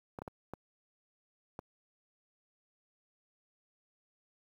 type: clicks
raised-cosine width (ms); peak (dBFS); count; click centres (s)
1; -27; 5; 0.188 / 0.219 / 0.278 / 0.536 / 1.591
effects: high-pass 60 Hz 12 dB/octave + 10-bit